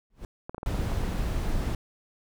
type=noise with exponential growth; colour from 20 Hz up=brown; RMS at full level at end=-33 dBFS; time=0.1-0.25 s; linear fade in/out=2 ms; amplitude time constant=31 ms
type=clicks; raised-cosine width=1 ms; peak=-22 dBFS; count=7; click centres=0.495 / 0.546 / 0.581 / 0.631 / 0.745 / 0.918 / 1.037 s
type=noise; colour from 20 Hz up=brown; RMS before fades=-28 dBFS; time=0.66-1.75 s; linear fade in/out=2 ms
effects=none